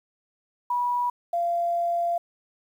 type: tone pair in turn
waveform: sine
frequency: 974 / 688.7 Hz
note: B5 / F5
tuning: -24 / -24 cents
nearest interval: tritone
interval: 600 cents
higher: first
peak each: -22 dBFS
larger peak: neither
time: 0.7-1.1 / 1.33-2.18 s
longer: second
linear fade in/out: 5 ms
effects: 9-bit